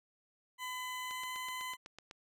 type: tone with pitch glide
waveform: 20% pulse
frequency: 1009 to 1015.4 Hz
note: B5 to B5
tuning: +37 to +48 cents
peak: -34 dBFS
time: 0.58-1.77 s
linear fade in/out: 50 ms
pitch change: +11 cents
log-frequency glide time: 1.02-1.34 s
type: click train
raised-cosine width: 0.2 ms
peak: -31 dBFS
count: 9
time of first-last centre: 1.11-2.111 s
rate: 7.99 Hz
effects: none